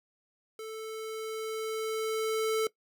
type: tone with level ramp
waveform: square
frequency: 440 Hz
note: A4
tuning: in tune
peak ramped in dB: -39 to -26 dBFS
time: 0.59-2.67 s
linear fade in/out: 2 ms
effects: noise-tail reverb RT60 0.1 s tail -20 dB re dry